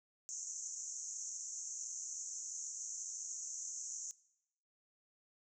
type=band-pass noise; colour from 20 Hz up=white; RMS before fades=-45 dBFS; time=0.29-4.11 s; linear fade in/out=0 ms; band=6000 to 7200 Hz; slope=96 dB/octave; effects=noise-tail reverb RT60 0.8 s tail -20 dB re dry